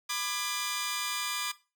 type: chord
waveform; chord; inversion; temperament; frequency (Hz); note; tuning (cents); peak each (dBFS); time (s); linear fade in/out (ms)
10% pulse; G# diminished; first; just; 996.7 / 1196.1 / 1661.2; B5 / D6 / G#6; +16 / +31 / 0; -30 / -25 / -28; 0.09-1.52; 10
effects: noise-tail reverb RT60 0.3 s tail -17 dB re dry